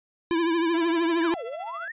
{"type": "tone with vibrato", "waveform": "square", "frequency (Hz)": 334, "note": "E4", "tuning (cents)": 23, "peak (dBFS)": -22, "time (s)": [0.31, 1.34], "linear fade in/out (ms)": 0, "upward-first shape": "triangle", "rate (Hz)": 13, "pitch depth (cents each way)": 77}
{"type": "tone with tremolo", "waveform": "sawtooth", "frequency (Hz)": 672, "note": "E5", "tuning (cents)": 33, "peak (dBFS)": -32, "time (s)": [0.74, 1.88], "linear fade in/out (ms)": 2, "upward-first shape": "sine", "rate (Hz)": 14, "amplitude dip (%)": 75}
{"type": "exponential two-way sweep", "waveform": "sine", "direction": "down then up", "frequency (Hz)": [1912, 438, 1912], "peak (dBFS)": -32, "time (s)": [1.21, 1.92], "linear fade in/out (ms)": 10, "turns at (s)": 1.44}
{"effects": ["resampled to 8000 Hz"]}